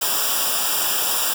white noise with comb filter, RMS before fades -21 dBFS, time 0.01-1.34 s, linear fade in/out 10 ms, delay 0.47 ms, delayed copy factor -0.9, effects none

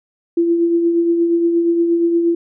sine tone with tremolo, 338.9 Hz, E4, 48 cents sharp, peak -10 dBFS, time 0.37-2.35 s, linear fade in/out 5 ms, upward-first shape triangle, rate 8.5 Hz, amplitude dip 45%, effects none

